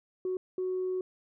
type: tone bursts at uneven times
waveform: sine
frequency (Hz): 370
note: F#4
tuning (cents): 0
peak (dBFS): -28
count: 2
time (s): 0.25-0.37 / 0.58-1.01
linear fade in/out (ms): 2
effects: tanh soft clip ceiling -25 dBFS